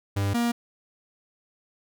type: tone pair in turn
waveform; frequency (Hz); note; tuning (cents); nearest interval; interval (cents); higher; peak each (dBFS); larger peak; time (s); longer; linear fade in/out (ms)
45% pulse; 99.5 / 236.7; G2 / A#3; +26 / +27; octave + minor third; 1501; second; -23 / -22; second; 0.16-0.34 / 0.34-0.52; neither; 10
effects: none